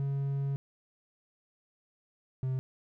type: tone pair in turn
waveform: triangle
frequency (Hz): 138.59 / 130.36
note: C#3 / C3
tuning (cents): 0 / -6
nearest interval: minor second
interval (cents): 106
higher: first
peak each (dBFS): -27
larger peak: neither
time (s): 0-0.56 / 2.43-2.59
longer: first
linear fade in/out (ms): 0
effects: none